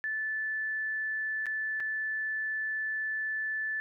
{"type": "tone with dropouts", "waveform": "sine", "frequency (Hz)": 1748, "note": "A6", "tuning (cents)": -12, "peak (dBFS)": -30, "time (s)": [0.04, 3.8], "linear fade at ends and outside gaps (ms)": 0, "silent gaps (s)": [[1.458, 1.466], [1.8, 1.804]], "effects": []}